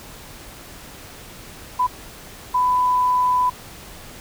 sine tone bursts at uneven times, 998 Hz, B5, 18 cents sharp, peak -15 dBFS, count 2, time 1.79-1.87 / 2.54-3.5 s, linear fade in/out 10 ms, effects pink hiss -40 dBFS RMS until 4.2 s

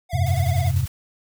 square tone with vibrato, 698.5 Hz, F5, in tune, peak -29 dBFS, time 0.09-0.72 s, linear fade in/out 50 ms, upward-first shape triangle, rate 18 Hz, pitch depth 110 cents each way
sine chord, F suspended second, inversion none, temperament just, 87.31 / 98.22 / 130.96 Hz, F2 / G2 / C3, 0 / +4 / +2 cents, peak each -22 dBFS, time 0.13-0.86 s, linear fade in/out 10 ms
white noise with tremolo, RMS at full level -38 dBFS, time 0.26-0.88 s, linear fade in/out 5 ms, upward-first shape square, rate 10 Hz, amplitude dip 40%
effects none

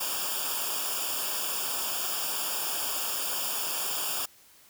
white noise with comb filter, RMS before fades -31 dBFS, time 0-4.26 s, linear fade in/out 10 ms, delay 0.49 ms, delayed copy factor -0.95, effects white hiss -57 dBFS RMS until 4.69 s

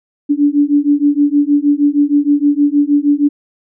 sine beating tone pair, 286.4 / 292.8 Hz, D4 / D4, -43 / -5 cents, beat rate 6.4 Hz, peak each -12 dBFS, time 0.29-3.29 s, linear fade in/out 20 ms, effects none

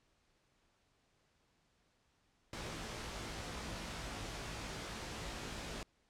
pink noise with comb filter, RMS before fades -44 dBFS, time 2.53-5.83 s, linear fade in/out 2 ms, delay 18 ms, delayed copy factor +0.65, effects pink hiss -75 dBFS RMS until 6.09 s + low-pass 7000 Hz 12 dB/octave

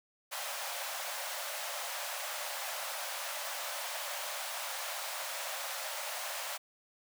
pink high-pass noise, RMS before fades -39 dBFS, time 0.31-6.58 s, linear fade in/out 20 ms, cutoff 540 Hz, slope 96 dB/octave, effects none

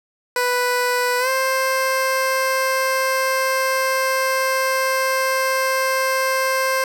15% pulse tone with pitch glide, 493.9 to 526.3 Hz, B4 to C5, 0 to +10 cents, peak -11 dBFS, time 0.36-6.84 s, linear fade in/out 2 ms, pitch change +110 cents, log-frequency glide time 1.19-1.29 s, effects none

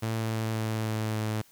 sawtooth tone with pitch steps, 112 / 111.1 / 110.2 / 109.32 / 108.44 Hz, A2 / A2 / A2 / A2 / A2, +31 / +17 / +3 / -11 / -25 cents, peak -24 dBFS, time 0.02-1.42 s, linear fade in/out 10 ms, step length 280 ms, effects white hiss -59 dBFS RMS until 1.51 s

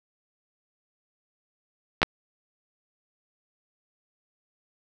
clicks, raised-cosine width 0.3 ms, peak -3 dBFS, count 2, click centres 2.018 / 2.03 s, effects 7-bit

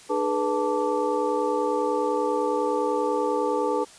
sine tone cluster, 300 / 421.2 / 491.2 / 882 / 1165 Hz, D4 / G#4 / B4 / A5 / D6, +37 / +24 / -9 / +4 / -14 cents, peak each -30 / -27 / -26 / -28 / -33 dBFS, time 0.09-3.85 s, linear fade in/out 20 ms, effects white hiss -48 dBFS RMS until 3.98 s + resampled to 22050 Hz

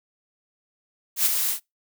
blue noise with ADSR envelope, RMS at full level -18 dBFS, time 1.16-1.6 s, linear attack 99 ms, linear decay 18 ms, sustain -6 dB, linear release 97 ms, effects noise-tail reverb RT60 0.2 s tail -26 dB re dry

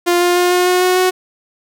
sawtooth tone with pitch steps, 350.1 / 353.1 / 356.2 / 359.3 / 362.4 / 365.6 / 368.8 Hz, F4 / F4 / F4 / F4 / F#4 / F#4 / F#4, +4 / +19 / +34 / +49 / -36 / -21 / -6 cents, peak -7 dBFS, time 0.06-1.11 s, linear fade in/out 20 ms, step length 150 ms, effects none

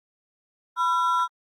triangle ring-modulated tone, 1175 Hz, D6, 1 cent sharp, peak -15 dBFS, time 0.76-1.28 s, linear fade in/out 50 ms, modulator 182 Hz, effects Opus 32 kbps

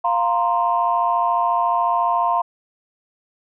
sine chord, F suspended fourth, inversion none, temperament equal, 698.5 / 932.3 / 1046.5 Hz, F5 / Bb5 / C6, 0 / 0 / 0 cents, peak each -20 dBFS, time 0.04-2.42 s, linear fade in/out 10 ms, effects tanh soft clip ceiling -6 dBFS

